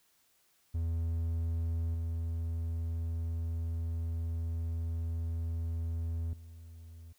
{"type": "tone with level steps", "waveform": "triangle", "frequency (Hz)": 82.7, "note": "E2", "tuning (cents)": 6, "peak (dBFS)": [-28, -30, -45], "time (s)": [0.74, 7.13], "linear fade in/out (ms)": 10, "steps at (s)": [1.94, 6.33], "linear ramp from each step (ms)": 2, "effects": ["white hiss -70 dBFS RMS until 7.18 s"]}